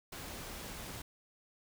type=noise; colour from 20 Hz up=pink; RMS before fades=-45 dBFS; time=0.12-1.02 s; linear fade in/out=5 ms; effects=none